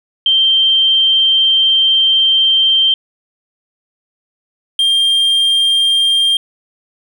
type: tone pair in turn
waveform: sine / triangle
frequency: 3142 / 3195 Hz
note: G7 / G7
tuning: +3 / +32 cents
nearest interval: unison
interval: 29 cents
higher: second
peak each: -8 dBFS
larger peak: neither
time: 0.26-2.94 / 4.79-6.37 s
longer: first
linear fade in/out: 2 ms
effects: none